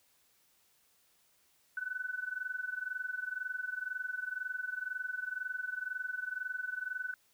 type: tone with amplitude modulation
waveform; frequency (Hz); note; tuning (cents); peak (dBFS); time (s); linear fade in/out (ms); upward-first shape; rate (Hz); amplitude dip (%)
sine; 1500; F#6; +23; -32; 1.77-7.14; 2; sine; 22; 85
effects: white hiss -70 dBFS RMS until 7.33 s